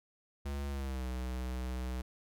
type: tone with pitch glide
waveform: square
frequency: 70.4 to 63.08 Hz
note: C#2 to B1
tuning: +27 to +37 cents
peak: -36 dBFS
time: 0.45-2.02 s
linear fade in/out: 10 ms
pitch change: -190 cents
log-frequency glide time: 0.69-1.07 s
effects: none